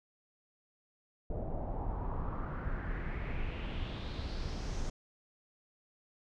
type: noise with low-pass filter sweep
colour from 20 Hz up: brown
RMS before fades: -37 dBFS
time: 1.3-4.9 s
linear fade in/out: 5 ms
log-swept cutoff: 600 to 6600 Hz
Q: 3.5
effects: none